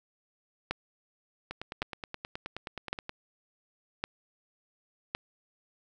two click trains, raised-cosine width 0.3 ms, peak -21 / -14 dBFS, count 16 / 5, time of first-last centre 1.51-3.094 / 0.71-5.15 s, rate 9.47 / 0.901 Hz, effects none

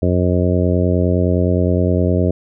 harmonic tone, 89.7 Hz, F2, 47 cents sharp, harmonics 1 / 2 / 3 / 4 / 5 / 6 / 7, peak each -16 / -19 / -21 / -22 / -23 / -24 / -24 dBFS, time 0.02-2.31 s, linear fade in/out 5 ms, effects none

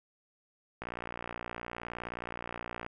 click train, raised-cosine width 0.5 ms, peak -23 dBFS, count 122, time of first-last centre 0.82-2.864 s, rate 59.2 Hz, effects none

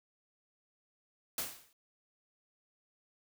white noise with exponential decay, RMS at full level -33 dBFS, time 1.38-1.73 s, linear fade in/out 2 ms, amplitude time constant 75 ms, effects none

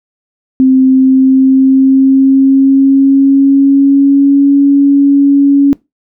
sine tone with pitch glide, 261.6 to 280.4 Hz, C4 to C#4, 0 to +20 cents, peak -3 dBFS, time 0.6-5.73 s, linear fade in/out 0 ms, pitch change +120 cents, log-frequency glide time 0.85-4.55 s, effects noise-tail reverb RT60 0.2 s tail -21 dB re dry

